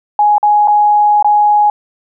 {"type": "tone with dropouts", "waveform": "sine", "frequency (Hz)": 834, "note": "G#5", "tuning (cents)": 7, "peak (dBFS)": -6, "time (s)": [0.19, 1.7], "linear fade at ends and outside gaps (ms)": 2, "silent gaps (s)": [[0.382, 0.429], [0.675, 0.681], [1.226, 1.245]], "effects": []}